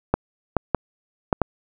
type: clicks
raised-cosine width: 1 ms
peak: -3 dBFS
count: 5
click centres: 0.14 / 0.567 / 0.747 / 1.328 / 1.417 s
effects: none